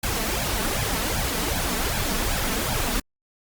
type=noise with flanger; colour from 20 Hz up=pink; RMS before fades=-25 dBFS; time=0.03-3 s; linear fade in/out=5 ms; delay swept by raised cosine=1.2 to 4.6 ms; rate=2.6 Hz; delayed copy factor=+0.75; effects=Opus 48 kbps